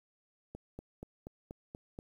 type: click train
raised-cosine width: 2 ms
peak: -30 dBFS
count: 7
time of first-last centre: 0.55-1.989 s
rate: 4.17 Hz
effects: 10-bit